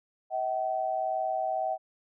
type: tone pair together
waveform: sine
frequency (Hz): 641 / 762.9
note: E5 / G5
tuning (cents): -49 / -47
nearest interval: minor third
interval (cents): 302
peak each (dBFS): -31 / -29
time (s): 0.3-1.78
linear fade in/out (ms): 50
effects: none